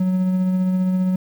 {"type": "tone with tremolo", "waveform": "triangle", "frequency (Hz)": 185, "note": "F#3", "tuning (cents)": 0, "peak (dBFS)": -13, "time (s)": [0, 1.16], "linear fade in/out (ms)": 5, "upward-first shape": "triangle", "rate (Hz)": 15, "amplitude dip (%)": 30, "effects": ["8-bit"]}